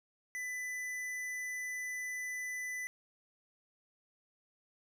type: tone with tanh clipping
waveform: triangle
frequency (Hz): 1997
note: B6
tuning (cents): +19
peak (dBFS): -39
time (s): 0.35-2.87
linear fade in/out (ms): 0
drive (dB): 18
effects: none